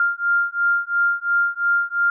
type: beating tone pair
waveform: sine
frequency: 1396.9 / 1399.8 Hz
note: F6 / F6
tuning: 0 / +4 cents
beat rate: 2.9 Hz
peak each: -20 dBFS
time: 0-2.1 s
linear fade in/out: 2 ms
effects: none